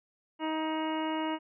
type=harmonic tone with a mistuned harmonic; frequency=314.8 Hz; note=D#4; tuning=20 cents sharp; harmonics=1 / 2 / 3 / 4 / 5 / 6 / 7 / 8 / 9; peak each=-32 / -38 / -35 / -44 / -47 / -47 / -46 / -54 / -43 dBFS; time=0.39-1.39 s; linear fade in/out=50 ms; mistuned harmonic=9; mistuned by=+22 cents; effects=none